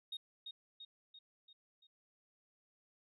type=tone with echo; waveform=sine; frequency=3724 Hz; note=A#7; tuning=2 cents flat; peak=-39 dBFS; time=0.12-0.17 s; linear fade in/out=5 ms; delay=340 ms; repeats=5; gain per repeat=-5 dB; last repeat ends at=1.87 s; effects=tanh soft clip ceiling -38 dBFS